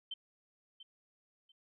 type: tone with echo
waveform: sine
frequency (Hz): 3100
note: G7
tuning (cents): -20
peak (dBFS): -38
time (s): 0.11-0.14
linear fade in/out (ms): 5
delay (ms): 690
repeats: 2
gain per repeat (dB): -12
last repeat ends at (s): 1.52
effects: none